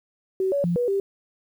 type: tone with pitch steps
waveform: sine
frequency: 379.5 / 565 / 172.8 / 486.6 / 394.1 Hz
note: F#4 / C#5 / F3 / B4 / G4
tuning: +44 / +33 / -18 / -26 / +9 cents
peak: -20 dBFS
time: 0.4-1 s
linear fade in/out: 2 ms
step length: 120 ms
effects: 9-bit